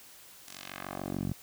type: tone with band-pass filter sweep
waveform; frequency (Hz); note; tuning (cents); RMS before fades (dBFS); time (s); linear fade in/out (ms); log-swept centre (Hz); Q
10% pulse; 46.84; F#1; +22; -38; 0.46-1.33; 10; 8300 to 130; 1
effects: white hiss -53 dBFS RMS until 1.42 s